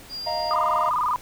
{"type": "tone", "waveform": "sine", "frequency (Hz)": 4802, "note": "D8", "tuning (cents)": 38, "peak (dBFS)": -30, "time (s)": [0.09, 0.56], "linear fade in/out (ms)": 50}
{"type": "chord", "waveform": "triangle", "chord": "Eb suspended second", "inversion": "none", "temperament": "equal", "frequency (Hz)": [622.3, 698.5, 932.3], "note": ["Eb5", "F5", "Bb5"], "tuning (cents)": [0, 0, 0], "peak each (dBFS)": -27, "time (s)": [0.26, 0.9], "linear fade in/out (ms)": 10}
{"type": "tone with vibrato", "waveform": "sine", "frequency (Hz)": 1100, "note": "C#6", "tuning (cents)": -14, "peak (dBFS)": -20, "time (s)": [0.51, 1.16], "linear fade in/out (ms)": 0, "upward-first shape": "square", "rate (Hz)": 20, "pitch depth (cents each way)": 180}
{"effects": ["pink hiss -45 dBFS RMS until 1.21 s"]}